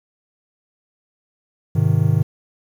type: chord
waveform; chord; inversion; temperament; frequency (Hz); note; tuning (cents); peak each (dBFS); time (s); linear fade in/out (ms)
triangle; Ab major; none; just; 103.83 / 129.78 / 155.74; Ab2 / C3 / Eb3; 0 / -14 / +2; -16; 1.75-2.23; 10
effects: 8-bit